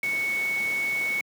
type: tone in noise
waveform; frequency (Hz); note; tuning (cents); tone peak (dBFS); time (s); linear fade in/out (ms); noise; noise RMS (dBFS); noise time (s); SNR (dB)
sine; 2217; C#7; 0; -24; 0.03-1.21; 2; pink; -38; 0.03-1.21; +11
effects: high-pass 200 Hz 12 dB/octave